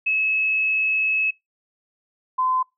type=tone pair in turn; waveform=sine; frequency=2584 / 1025.5 Hz; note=E7 / C6; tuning=-35 / -35 cents; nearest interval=octave + major third; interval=1600 cents; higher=first; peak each=-18 dBFS; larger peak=neither; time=0.06-1.31 / 2.38-2.63 s; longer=first; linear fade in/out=10 ms; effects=noise-tail reverb RT60 0.2 s tail -26 dB re dry